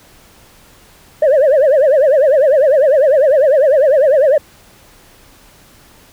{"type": "tone with vibrato", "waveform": "sine", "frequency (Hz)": 571, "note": "D5", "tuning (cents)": -49, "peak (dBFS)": -5, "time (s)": [1.22, 4.38], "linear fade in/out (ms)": 5, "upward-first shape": "triangle", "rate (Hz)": 10, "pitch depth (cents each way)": 230, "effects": ["tanh soft clip ceiling -5 dBFS", "pink hiss -45 dBFS RMS until 6.12 s"]}